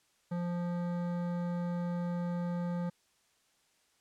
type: tone with hard clipping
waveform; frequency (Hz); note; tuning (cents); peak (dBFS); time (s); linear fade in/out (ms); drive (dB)
sine; 174.61; F3; 0; -34; 0.31-2.9; 10; 14
effects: white hiss -71 dBFS RMS until 4 s + low-pass 9000 Hz 12 dB/octave